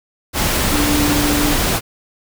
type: tone in noise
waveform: sine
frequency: 293.7 Hz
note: D4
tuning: in tune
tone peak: -17 dBFS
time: 0.7-1.56 s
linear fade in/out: 50 ms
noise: pink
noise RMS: -17 dBFS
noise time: 0.33-1.81 s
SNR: -3 dB
effects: none